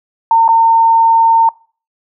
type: tone with dropouts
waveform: sine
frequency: 910 Hz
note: A#5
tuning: 42 cents flat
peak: -5 dBFS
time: 0.31-1.49 s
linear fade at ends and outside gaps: 2 ms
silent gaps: 0.48-0.488 s
effects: noise-tail reverb RT60 0.4 s tail -25 dB re dry